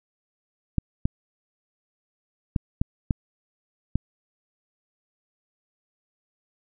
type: clicks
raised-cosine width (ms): 5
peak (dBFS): -9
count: 6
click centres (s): 0.783 / 1.055 / 2.562 / 2.815 / 3.108 / 3.956
effects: none